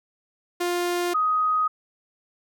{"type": "tone pair in turn", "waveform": ["sawtooth", "sine"], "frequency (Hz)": [351.6, 1253], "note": ["F4", "D#6"], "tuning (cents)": [12, 12], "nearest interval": "octave + minor seventh", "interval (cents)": 2200, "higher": "second", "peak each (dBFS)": -19, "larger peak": "neither", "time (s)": [[0.6, 1.14], [1.14, 1.68]], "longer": "neither", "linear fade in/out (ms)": 10, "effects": []}